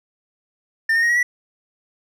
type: tone with pitch steps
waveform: triangle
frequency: 1803 / 1838.8 / 1875.2 / 1912.4 / 1950.3 Hz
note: A6 / A#6 / A#6 / A#6 / B6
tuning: +42 / -24 / +10 / +44 / -22 cents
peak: -13 dBFS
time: 0.89-1.23 s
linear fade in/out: 5 ms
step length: 68 ms
effects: none